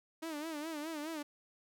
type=tone with vibrato; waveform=sawtooth; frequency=310 Hz; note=D#4; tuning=6 cents flat; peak=-35 dBFS; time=0.22-1.23 s; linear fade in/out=10 ms; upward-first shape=sine; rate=4.8 Hz; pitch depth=110 cents each way; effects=none